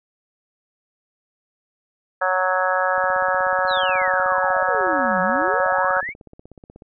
harmonic tone, 185 Hz, F#3, in tune, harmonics 3 / 4 / 5 / 6 / 7 / 8 / 9, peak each -23 / -25 / -26 / -29 / -24 / -29 / -24 dBFS, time 2.21-6.01 s, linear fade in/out 10 ms
click train, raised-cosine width 2 ms, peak -29 dBFS, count 64, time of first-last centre 2.98-6.821 s, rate 16.4 Hz
sine exponential two-way sweep, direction down then up, 4300 to 174.61 to 2374 Hz, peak -25 dBFS, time 3.67-6.14 s, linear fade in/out 50 ms, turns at 5.21 s
effects none

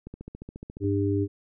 click train, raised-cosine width 3 ms, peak -26 dBFS, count 12, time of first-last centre 0.07-0.839 s, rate 14.3 Hz
harmonic tone, 100 Hz, G2, 35 cents sharp, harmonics 1 / 3 / 4, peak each -26 / -26 / -28 dBFS, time 0.8-1.28 s, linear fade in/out 50 ms
effects none

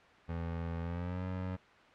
25% pulse tone with pitch glide, 83.8 to 92.45 Hz, E2 to F#2, +29 to -1 cents, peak -32 dBFS, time 0.28-1.57 s, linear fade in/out 20 ms, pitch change +170 cents, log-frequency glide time 0.81-1.25 s, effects white hiss -58 dBFS RMS until 1.94 s + low-pass 2000 Hz 12 dB/octave

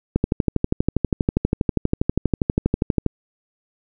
click train, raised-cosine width 3 ms, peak -4 dBFS, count 37, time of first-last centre 0.16-3.063 s, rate 12.4 Hz, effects none

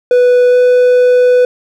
triangle tone with pitch glide, 493.9 to 496.8 Hz, B4 to B4, 0 to +10 cents, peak -3 dBFS, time 0.11-1.45 s, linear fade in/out 2 ms, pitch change +10 cents, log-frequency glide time 0.5-0.55 s, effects none

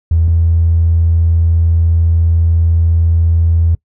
triangle tone pair in turn, 82 / 82.95 Hz, E2 / E2, -9 / +11 cents, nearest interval unison, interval 20 cents, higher second, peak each -4 dBFS, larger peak neither, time 0.11-0.28 / 0.28-3.75 s, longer second, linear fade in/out 5 ms, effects noise-tail reverb RT60 0.1 s tail -26 dB re dry + tanh soft clip ceiling -5 dBFS

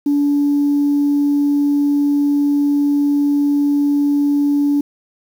sine tone, 287.5 Hz, D4, 37 cents flat, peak -11 dBFS, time 0.06-4.81 s, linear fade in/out 5 ms, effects tanh soft clip ceiling -8 dBFS + 7-bit

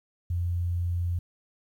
sine tone, 87.31 Hz, F2, in tune, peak -25 dBFS, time 0.3-1.19 s, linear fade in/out 5 ms, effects 10-bit

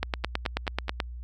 two click trains, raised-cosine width 0.3 ms, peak -20 / -10 dBFS, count 4 / 10, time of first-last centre 0.24-0.882 / 0.03-1.002 s, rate 4.67 / 9.26 Hz, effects added 60 Hz sine -36 dBFS peak until 1.23 s

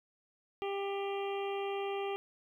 harmonic tone, 396.8 Hz, G4, 21 cents sharp, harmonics 1 / 2 / 3 / 5 / 6 / 7 / 8, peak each -35 / -40 / -46 / -52 / -49 / -48 / -51 dBFS, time 0.62-2.16 s, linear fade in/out 0 ms, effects 12-bit

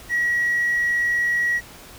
triangle tone, 1915 Hz, A#6, 46 cents sharp, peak -15 dBFS, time 0.09-1.61 s, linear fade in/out 50 ms, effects tanh soft clip ceiling -15 dBFS + pink hiss -43 dBFS RMS until 1.98 s

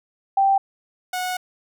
sine / sawtooth tone pair in turn, 783 / 732.4 Hz, G5 / F#5, -2 / -18 cents, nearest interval minor second, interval 116 cents, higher first, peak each -14 / -20 dBFS, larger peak first, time 0.37-0.58 / 1.13-1.37 s, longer second, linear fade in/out 5 ms, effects none

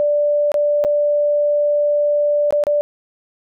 sine tone with dropouts, 587.3 Hz, D5, in tune, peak -13 dBFS, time 0-2.81 s, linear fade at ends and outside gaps 0 ms, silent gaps 0.518-0.542 / 0.84-0.848 / 2.507-2.525 / 2.638-2.668 s, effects none

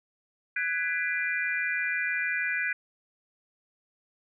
sine chord, G# half-diminished seventh, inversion third, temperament just, 1495.1 / 1661.2 / 1993.5 / 2392 Hz, F#6 / G#6 / B6 / D7, +18 / 0 / +16 / +31 cents, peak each -32 dBFS, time 0.56-2.73 s, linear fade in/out 5 ms, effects none

